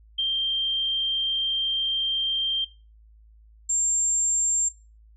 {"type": "tone pair in turn", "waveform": "sine", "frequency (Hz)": [3167, 7390], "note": ["G7", "A#8"], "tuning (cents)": [17, -16], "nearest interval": "octave + minor third", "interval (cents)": 1467, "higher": "second", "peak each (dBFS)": -21, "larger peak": "neither", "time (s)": [[0.18, 2.65], [3.69, 4.69]], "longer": "first", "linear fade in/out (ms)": 10, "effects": ["noise-tail reverb RT60 0.3 s tail -18 dB re dry", "added 54 Hz sine -50 dBFS peak until 5.16 s"]}